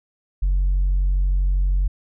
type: tone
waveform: sine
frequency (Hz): 46.25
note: F#1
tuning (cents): 0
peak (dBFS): -14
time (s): 0.42-1.88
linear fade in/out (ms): 10
effects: tanh soft clip ceiling -14 dBFS